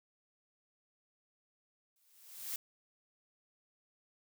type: noise with exponential growth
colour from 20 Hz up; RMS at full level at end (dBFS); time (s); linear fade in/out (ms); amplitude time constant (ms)
blue; -37; 1.96-2.56; 1; 130
effects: none